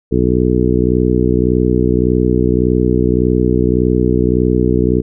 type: harmonic tone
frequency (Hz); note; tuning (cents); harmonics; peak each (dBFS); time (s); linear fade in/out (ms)
61.74; B1; 0; 1 / 2 / 3 / 4 / 5 / 6 / 7; -18 / -18 / -18 / -18 / -18 / -18 / -18; 0.11-5.02; 20
effects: none